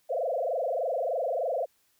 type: tone with frequency modulation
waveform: sine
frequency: 596 Hz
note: D5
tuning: 25 cents sharp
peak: -26 dBFS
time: 0.09-1.66 s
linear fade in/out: 20 ms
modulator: 23.3 Hz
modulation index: 4.3
effects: white hiss -69 dBFS RMS until 1.99 s